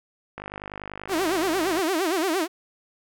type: click train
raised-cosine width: 0.5 ms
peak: -19 dBFS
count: 72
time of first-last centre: 0.38-1.792 s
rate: 50.3 Hz
type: tone with vibrato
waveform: sawtooth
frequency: 349.2 Hz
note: F4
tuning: in tune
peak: -18 dBFS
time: 1.08-2.48 s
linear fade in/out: 50 ms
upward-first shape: sine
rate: 8.7 Hz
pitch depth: 210 cents each way
effects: none